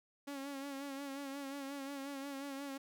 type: tone with vibrato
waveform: sawtooth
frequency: 277.2 Hz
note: C#4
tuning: in tune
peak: -38 dBFS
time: 0.27-2.78 s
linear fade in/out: 10 ms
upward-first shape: sine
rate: 5.6 Hz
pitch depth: 47 cents each way
effects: none